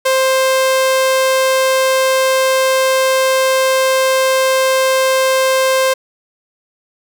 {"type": "tone", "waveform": "sawtooth", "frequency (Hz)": 525, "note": "C5", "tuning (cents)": 6, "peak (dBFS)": -7, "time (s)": [0.05, 5.94], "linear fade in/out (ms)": 10, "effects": []}